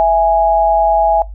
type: tone pair together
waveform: sine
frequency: 659.3 / 829.4 Hz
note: E5 / G#5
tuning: 0 / -3 cents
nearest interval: major third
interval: 397 cents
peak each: -11 dBFS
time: 0-1.22 s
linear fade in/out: 0 ms
effects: noise-tail reverb RT60 0.2 s tail -21 dB re dry + added 50 Hz sine -26 dBFS peak until 1.34 s